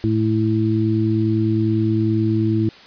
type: harmonic tone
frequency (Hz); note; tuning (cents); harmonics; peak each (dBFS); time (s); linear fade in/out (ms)
109.7; A2; -5; 1 / 2 / 3; -19 / -22 / -19; 0.04-2.69; 0
effects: white hiss -43 dBFS RMS until 2.86 s + resampled to 11025 Hz